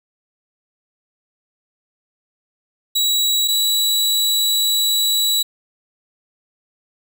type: tone pair in turn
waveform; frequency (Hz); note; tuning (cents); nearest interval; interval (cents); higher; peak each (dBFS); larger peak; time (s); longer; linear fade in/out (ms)
sawtooth; 3893 / 3914; B7 / B7; -26 / -16; unison; 10; second; -12; neither; 2.95-3.48 / 3.48-5.43; second; 10
effects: none